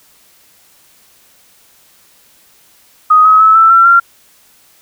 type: tone with pitch steps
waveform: sine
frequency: 1250 / 1274.8 / 1300.1 / 1325.9 / 1352.2 / 1379 Hz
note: D#6 / D#6 / E6 / E6 / E6 / F6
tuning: +8 / +42 / -24 / +10 / +44 / -22 cents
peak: -3 dBFS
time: 3.1-4 s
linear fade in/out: 10 ms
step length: 150 ms
effects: white hiss -48 dBFS RMS until 4.81 s